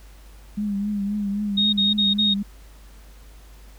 sine tone with vibrato, 204 Hz, G#3, 31 cents flat, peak -22 dBFS, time 0.57-2.43 s, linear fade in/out 10 ms, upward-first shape triangle, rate 3.8 Hz, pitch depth 61 cents each way
sine tone bursts, 3729 Hz, A#7, in tune, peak -17 dBFS, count 4, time 1.57-2.342 s, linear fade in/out 10 ms, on 160 ms, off 44 ms
effects added 50 Hz sine -43 dBFS peak until 3.78 s + pink hiss -53 dBFS RMS until 3.78 s

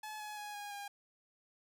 sawtooth tone with pitch steps, 857 / 844.7 / 832.6 / 820.7 / 808.9 Hz, A5 / G#5 / G#5 / G#5 / G#5, -46 / +29 / +4 / -21 / -46 cents, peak -39 dBFS, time 0.03-0.88 s, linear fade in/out 5 ms, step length 170 ms, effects none

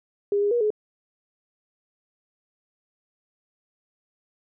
sine tone with pitch steps, 405.8 / 409.4 / 478.4 / 424.2 Hz, G#4 / G#4 / A#4 / G#4, -40 / -25 / +45 / +37 cents, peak -19 dBFS, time 0.32-0.704 s, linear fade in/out 2 ms, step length 96 ms, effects none

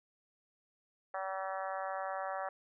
harmonic tone, 191.1 Hz, G3, 44 cents flat, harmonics 3 / 4 / 5 / 6 / 7 / 8 / 9 / 10, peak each -41 / -40 / -46 / -45 / -45 / -51 / -48 / -54 dBFS, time 1.14-2.49 s, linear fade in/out 2 ms, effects none

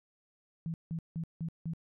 sine tone bursts, 164.2 Hz, E3, 6 cents flat, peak -33 dBFS, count 5, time 0.66-1.735 s, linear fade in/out 0 ms, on 79 ms, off 170 ms, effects none

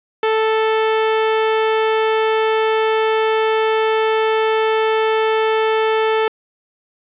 sawtooth tone, 440 Hz, A4, in tune, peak -10 dBFS, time 0.23-6.28 s, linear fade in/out 2 ms, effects resampled to 8000 Hz + 7-bit

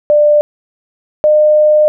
sine tone pair in turn, 594 / 606.5 Hz, D5 / D#5, +20 / -44 cents, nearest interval unison, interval 36 cents, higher second, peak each -5 dBFS, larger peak neither, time 0.1-0.41 / 1.24-1.88 s, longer second, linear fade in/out 0 ms, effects none

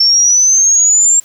sine exponential sweep, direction up, 5400 to 7459 Hz, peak -6 dBFS, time 0-1.2 s, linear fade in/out 5 ms, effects white hiss -44 dBFS RMS until 1.24 s

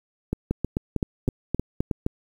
two click trains, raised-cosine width 3 ms, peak -10 / -11 dBFS, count 7 / 6, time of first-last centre 0.51-2.064 / 0.33-1.912 s, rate 3.86 / 3.16 Hz, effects 8-bit

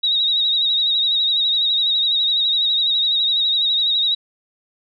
sine tone with vibrato, 3796 Hz, A#7, 31 cents sharp, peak -15 dBFS, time 0.03-4.15 s, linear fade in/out 10 ms, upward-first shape sine, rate 12 Hz, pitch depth 53 cents each way, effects none

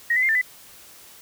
sine tone with pitch steps, 1882 / 2012 / 2105 / 1784 / 2000 Hz, A#6 / B6 / C7 / A6 / B6, +16 / +32 / +10 / +23 / +21 cents, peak -17 dBFS, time 0.1-0.415 s, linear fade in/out 5 ms, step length 63 ms, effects white hiss -47 dBFS RMS until 1.21 s

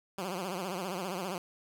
10% pulse tone with vibrato, 185 Hz, F#3, in tune, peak -26 dBFS, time 0.18-1.38 s, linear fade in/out 2 ms, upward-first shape triangle, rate 15 Hz, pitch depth 160 cents each way, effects none

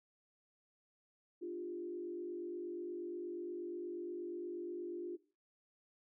sine tone with frequency modulation, 349.2 Hz, F4, in tune, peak -40 dBFS, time 1.41-5.17 s, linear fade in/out 20 ms, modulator 48.4 Hz, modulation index 0.75, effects noise-tail reverb RT60 0.4 s tail -21 dB re dry

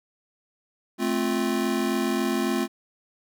square chord, F major, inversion first, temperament just, 218.3 / 261.9 / 349.2 Hz, A3 / C4 / F4, -13 / +2 / 0 cents, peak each -28 dBFS, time 0.98-2.68 s, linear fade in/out 50 ms, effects none

